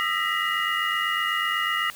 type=tone cluster; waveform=sine; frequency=1229 / 1329 / 1903 / 1991 / 2856 Hz; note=D#6 / E6 / A#6 / B6 / F7; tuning=-22 / +14 / +35 / +14 / +38 cents; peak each=-29 dBFS; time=0-1.9 s; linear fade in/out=0 ms; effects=white hiss -44 dBFS RMS until 1.95 s